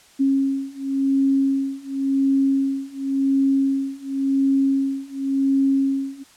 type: beating tone pair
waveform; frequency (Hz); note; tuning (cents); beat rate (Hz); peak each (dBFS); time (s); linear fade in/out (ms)
sine; 271.6 / 272.52; C#4 / C#4; -35 / -29; 0.92; -21 / -20; 0.19-6.24; 20
effects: white hiss -51 dBFS RMS until 6.36 s + low-pass 9000 Hz 12 dB/octave